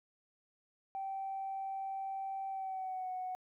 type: tone with pitch glide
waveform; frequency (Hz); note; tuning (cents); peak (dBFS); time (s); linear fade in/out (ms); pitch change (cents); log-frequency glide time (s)
sine; 776 to 739.7; G5 to F#5; -18 to -1; -36; 0.95-3.35; 0; -83; 2.49-3.1
effects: tanh soft clip ceiling -32 dBFS + 13-bit